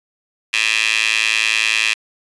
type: tone with high-pass filter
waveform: 15% pulse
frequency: 110 Hz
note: A2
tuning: in tune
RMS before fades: -17 dBFS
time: 0.53-1.94 s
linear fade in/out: 10 ms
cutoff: 2500 Hz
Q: 3.7
effects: resampled to 22050 Hz